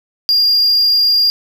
triangle tone, 4809 Hz, D8, 40 cents sharp, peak -8 dBFS, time 0.29-1.3 s, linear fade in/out 0 ms, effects none

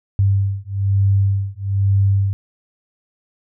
sine beating tone pair, 98 / 99.1 Hz, G2 / G2, 0 / +19 cents, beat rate 1.1 Hz, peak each -17 dBFS, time 0.19-2.33 s, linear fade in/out 0 ms, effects none

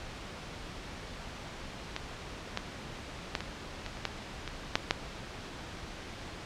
clicks, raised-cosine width 0.2 ms, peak -15 / -13 / -11 / -19 / -20 / -28 / -11 / -19 / -6 / -6 dBFS, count 10, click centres 1.964 / 2.574 / 3.352 / 3.406 / 3.863 / 3.971 / 4.053 / 4.477 / 4.755 / 4.909 s, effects pink hiss -43 dBFS RMS until 6.45 s + low-pass 5000 Hz 12 dB/octave

